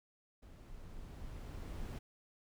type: noise with level ramp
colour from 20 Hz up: brown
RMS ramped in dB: -54 to -41 dBFS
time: 0.42-1.99 s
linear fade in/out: 10 ms
effects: none